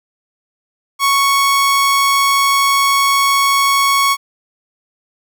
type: tone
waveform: sawtooth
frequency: 1108.7 Hz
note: C#6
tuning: in tune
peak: -7 dBFS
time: 0.99-4.17 s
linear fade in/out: 50 ms
effects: none